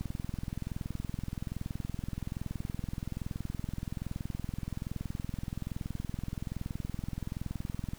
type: click train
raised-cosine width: 5 ms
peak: -23 dBFS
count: 169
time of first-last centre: 0.01-7.935 s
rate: 21.2 Hz
effects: pink hiss -55 dBFS RMS until 7.98 s